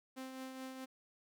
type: tone with tremolo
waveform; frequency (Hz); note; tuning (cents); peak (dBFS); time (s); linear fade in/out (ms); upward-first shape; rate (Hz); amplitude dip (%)
sawtooth; 261.6; C4; 0; -39; 0.16-0.86; 20; triangle; 4.7; 45
effects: none